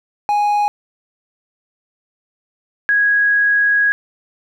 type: tone pair in turn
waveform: triangle / sine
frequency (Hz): 828 / 1656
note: G#5 / G#6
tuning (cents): -5 / -5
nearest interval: octave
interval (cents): 1200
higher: second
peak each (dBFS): -11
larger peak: neither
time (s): 0.29-0.68 / 2.89-3.92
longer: second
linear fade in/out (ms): 0
effects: none

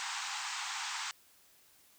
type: band-pass noise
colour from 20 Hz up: pink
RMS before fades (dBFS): -39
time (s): 0-1.11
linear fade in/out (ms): 0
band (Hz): 790 to 8300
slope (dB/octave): 96
effects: white hiss -64 dBFS RMS until 1.98 s

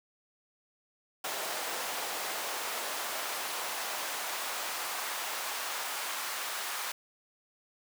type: noise with high-pass filter sweep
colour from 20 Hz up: pink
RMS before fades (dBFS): -36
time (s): 1.24-6.92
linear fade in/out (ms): 5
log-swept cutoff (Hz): 610 to 1000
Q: 1.1
effects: none

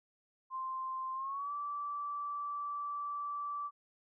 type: tone with pitch glide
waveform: sine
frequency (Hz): 1046.5 to 1161.2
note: C6 to D6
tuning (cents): 0 to -20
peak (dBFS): -36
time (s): 0.5-3.71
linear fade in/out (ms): 50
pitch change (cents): +180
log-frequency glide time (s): 1.14-1.52
effects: none

